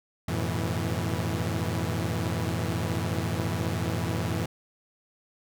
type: tone cluster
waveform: sawtooth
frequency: 89.3 / 107.9 / 122 / 164 Hz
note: F2 / A2 / B2 / E3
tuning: +39 / -33 / -21 / -9 cents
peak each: -28 / -28 / -30 / -28 dBFS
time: 0.28-4.46 s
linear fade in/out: 5 ms
effects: none